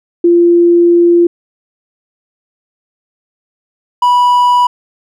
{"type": "tone pair in turn", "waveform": ["sine", "triangle"], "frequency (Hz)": [344.8, 980.6], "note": ["F4", "B5"], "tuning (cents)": [-22, -13], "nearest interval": "octave + tritone", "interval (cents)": 1809, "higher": "second", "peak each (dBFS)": -4, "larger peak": "neither", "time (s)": [[0.24, 1.27], [4.02, 4.67]], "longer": "first", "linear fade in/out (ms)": 5, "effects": []}